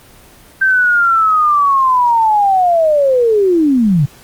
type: linear sweep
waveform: sine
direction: down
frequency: 1568 to 131.1 Hz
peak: -8 dBFS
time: 0.61-4.06 s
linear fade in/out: 10 ms
effects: pink hiss -42 dBFS RMS until 4.23 s + Opus 24 kbps